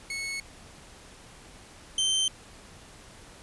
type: tone pair in turn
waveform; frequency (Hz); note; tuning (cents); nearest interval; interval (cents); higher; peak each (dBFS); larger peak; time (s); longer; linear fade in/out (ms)
sawtooth; 2200 / 3111; C#7 / G7; -14 / -14; tritone; 600; second; -28 / -20; second; 0.1-0.4 / 1.98-2.28; neither; 2
effects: pink hiss -50 dBFS RMS until 3.42 s + resampled to 24000 Hz